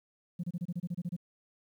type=tone bursts; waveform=sine; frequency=174.61 Hz; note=F3; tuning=in tune; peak=-30 dBFS; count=11; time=0.39-1.165 s; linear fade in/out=10 ms; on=45 ms; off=28 ms; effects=tanh soft clip ceiling -29 dBFS + 11-bit